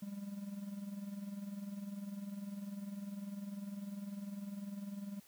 triangle tone with tremolo, 200.2 Hz, G3, 37 cents sharp, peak -37 dBFS, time 0.02-5.2 s, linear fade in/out 5 ms, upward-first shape sine, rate 20 Hz, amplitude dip 65%, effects white hiss -64 dBFS RMS until 5.27 s

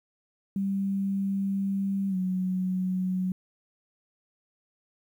sine tone with pitch glide, 196 to 185 Hz, G3 to F#3, 0 to 0 cents, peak -25 dBFS, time 0.56-3.32 s, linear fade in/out 2 ms, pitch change -100 cents, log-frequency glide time 2.09-2.16 s, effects 10-bit

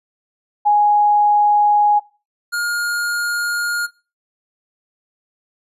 sine / square tone pair in turn, 830.6 / 1421.3 Hz, G#5 / F6, 0 / +30 cents, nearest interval major sixth, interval 930 cents, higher second, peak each -10 / -19 dBFS, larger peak first, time 0.65-2 / 2.52-3.87 s, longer neither, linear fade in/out 20 ms, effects noise-tail reverb RT60 0.3 s tail -19 dB re dry + resampled to 32000 Hz

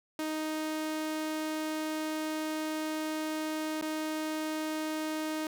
sawtooth tone with dropouts, 311.4 Hz, D#4, 2 cents sharp, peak -28 dBFS, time 0.19-5.47 s, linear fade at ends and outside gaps 2 ms, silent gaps 3.813-3.823 s, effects none

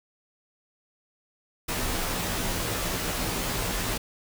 pink noise with comb filter, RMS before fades -29 dBFS, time 1.68-3.98 s, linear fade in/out 10 ms, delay 14 ms, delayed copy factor -0.65, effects none

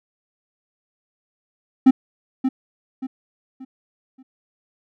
triangle tone with echo, 261.6 Hz, C4, in tune, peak -5 dBFS, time 1.86-1.91 s, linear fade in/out 10 ms, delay 580 ms, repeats 4, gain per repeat -9 dB, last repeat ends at 4.23 s, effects none

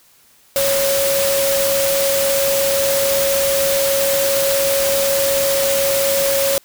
sine tone in noise, 552 Hz, C#5, 7 cents flat, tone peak -16 dBFS, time 0.56-6.58 s, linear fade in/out 0 ms, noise white, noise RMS -20 dBFS, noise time 0.56-6.58 s, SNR +1 dB, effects white hiss -52 dBFS RMS until 6.64 s

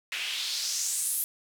white noise with band-pass filter sweep, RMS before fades -31 dBFS, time 0.12-1.24 s, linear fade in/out 0 ms, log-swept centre 2300 to 12000 Hz, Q 2.6, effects none

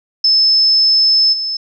sine tone with level steps, 5240 Hz, E8, 11 cents flat, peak -8 / -17 dBFS, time 0.24-1.57 s, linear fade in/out 5 ms, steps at 1.32 s, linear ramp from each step 20 ms, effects none

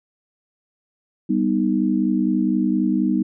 sine chord, G augmented, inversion none, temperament equal, 196 / 246.9 / 311.1 Hz, G3 / B3 / D#4, 0 / 0 / 0 cents, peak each -21 dBFS, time 1.29-3.23 s, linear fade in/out 10 ms, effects none

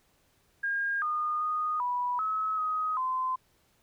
sine tone with pitch steps, 1618 / 1223 / 1236 / 982 / 1286 / 1258 / 1030 Hz, G#6 / D#6 / D#6 / B5 / E6 / D#6 / C6, -46 / -30 / -12 / -10 / -43 / +19 / -28 cents, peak -27 dBFS, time 0.63-3.36 s, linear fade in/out 10 ms, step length 390 ms, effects pink hiss -68 dBFS RMS until 3.82 s

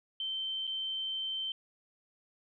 sine tone with dropouts, 3106 Hz, G7, 17 cents flat, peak -33 dBFS, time 0.2-1.52 s, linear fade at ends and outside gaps 2 ms, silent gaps 0.67-0.675 s, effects none

